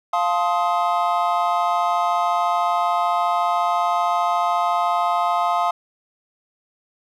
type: chord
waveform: triangle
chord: F dominant seventh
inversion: none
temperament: just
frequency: 698.5 / 873.1 / 1047.7 / 1257.2 Hz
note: F5 / A5 / C6 / Eb6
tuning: 0 / -14 / +2 / +18 cents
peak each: -19 / -23 / -22 / -22 dBFS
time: 0.13-5.71 s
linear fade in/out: 5 ms
effects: none